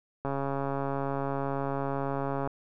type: click train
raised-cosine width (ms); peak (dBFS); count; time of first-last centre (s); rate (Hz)
1; -18; 308; 0.25-2.475; 138
effects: none